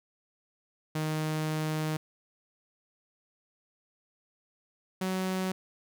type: tone pair in turn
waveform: sawtooth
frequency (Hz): 155.56 / 187.12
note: D#3 / F#3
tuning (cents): 0 / +20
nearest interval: minor third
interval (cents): 320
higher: second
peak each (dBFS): -25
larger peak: neither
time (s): 0.95-1.97 / 5.01-5.52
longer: first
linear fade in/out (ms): 5
effects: none